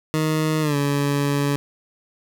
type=tone with pitch glide; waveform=20% pulse; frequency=156.3 to 142.5 Hz; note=D#3 to C#3; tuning=+8 to +48 cents; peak=-14 dBFS; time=0.14-1.56 s; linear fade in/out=0 ms; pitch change=-160 cents; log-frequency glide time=0.61-0.76 s; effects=none